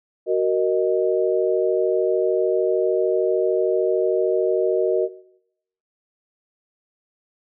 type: chord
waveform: sine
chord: D# minor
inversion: first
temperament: just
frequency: 373.4 / 466.7 / 622.3 Hz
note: F#4 / A#4 / D#5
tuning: +16 / +2 / 0 cents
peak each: -20 / -21 / -23 dBFS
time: 0.26-5.09 s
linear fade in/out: 50 ms
effects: noise-tail reverb RT60 0.8 s tail -20 dB re dry